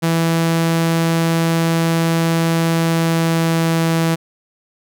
sawtooth tone with pitch glide, 165.2 to 164.25 Hz, E3 to E3, +4 to -6 cents, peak -10 dBFS, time 0.02-4.16 s, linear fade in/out 20 ms, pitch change -10 cents, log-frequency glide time 2.67-3.97 s, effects none

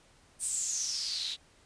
white noise with band-pass filter sweep, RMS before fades -34 dBFS, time 0.39-1.37 s, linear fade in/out 50 ms, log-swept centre 8900 to 3600 Hz, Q 7.7, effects pink hiss -62 dBFS RMS until 1.65 s + resampled to 22050 Hz

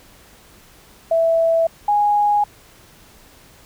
sine tone pair in turn, 659.3 / 827.1 Hz, E5 / G#5, 0 / -7 cents, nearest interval major third, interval 393 cents, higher second, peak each -13 dBFS, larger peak neither, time 1.11-1.67 / 1.88-2.44 s, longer neither, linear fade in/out 5 ms, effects pink hiss -48 dBFS RMS until 3.65 s

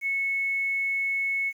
sine tone with quantisation, 2200 Hz, C#7, 14 cents flat, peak -24 dBFS, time 0.01-1.53 s, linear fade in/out 50 ms, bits 9, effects none

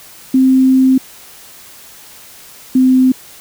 sine tone pair in turn, 261.6 / 258.1 Hz, C4 / C4, 0 / -23 cents, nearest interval unison, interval 23 cents, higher first, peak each -6 dBFS, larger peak neither, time 0.34-0.98 / 2.75-3.12 s, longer first, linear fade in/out 5 ms, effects white hiss -38 dBFS RMS until 3.4 s

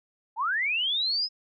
sine linear sweep, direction up, 818 to 5160 Hz, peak -24 dBFS, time 0.36-1.29 s, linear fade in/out 50 ms, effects none

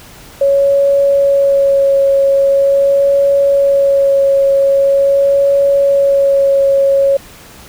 sine tone with vibrato, 554.4 Hz, C#5, in tune, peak -7 dBFS, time 0.41-7.17 s, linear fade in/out 5 ms, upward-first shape sine, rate 0.43 Hz, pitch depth 13 cents each way, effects pink hiss -37 dBFS RMS until 7.68 s

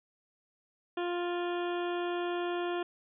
harmonic tone with a mistuned harmonic, 350.6 Hz, F4, 7 cents sharp, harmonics 1 / 2 / 3 / 4 / 5 / 7 / 8 / 9 / 10, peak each -32 / -38 / -42 / -44 / -46 / -49 / -50 / -51 / -52 dBFS, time 0.97-2.83 s, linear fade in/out 5 ms, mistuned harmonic 10, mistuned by -47 cents, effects none

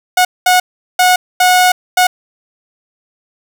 sawtooth tone bursts at uneven times, 730 Hz, F#5, 24 cents flat, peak -3 dBFS, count 5, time 0.17-0.25 / 0.46-0.6 / 0.99-1.16 / 1.4-1.72 / 1.97-2.07 s, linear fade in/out 5 ms, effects none

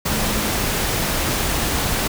sine tone in noise, 213.4 Hz, G#3, 47 cents sharp, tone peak -27 dBFS, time 0.11-0.51 s, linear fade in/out 10 ms, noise pink, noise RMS -21 dBFS, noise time 0.05-2.08 s, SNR -9 dB, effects none

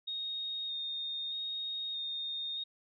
sine tone with vibrato, 3702 Hz, A#7, 13 cents flat, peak -35 dBFS, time 0.07-2.64 s, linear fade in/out 10 ms, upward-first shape square, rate 0.8 Hz, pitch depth 12 cents each way, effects none

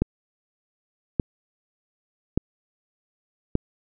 click train, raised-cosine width 3 ms, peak -7 dBFS, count 4, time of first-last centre 0.02-3.554 s, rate 0.849 Hz, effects none

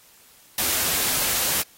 white noise, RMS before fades -23 dBFS, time 0.58-1.62 s, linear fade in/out 2 ms, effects white hiss -53 dBFS RMS until 1.77 s + AAC 48 kbps

